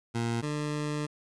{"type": "tone pair in turn", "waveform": "20% pulse", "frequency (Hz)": [116.7, 149.19], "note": ["A#2", "D3"], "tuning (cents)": [2, 28], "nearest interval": "major third", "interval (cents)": 426, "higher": "second", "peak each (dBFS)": [-23, -25], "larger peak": "first", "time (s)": [[0.14, 0.42], [0.42, 1.07]], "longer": "second", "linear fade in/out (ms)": 20, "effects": ["resampled to 22050 Hz", "9-bit"]}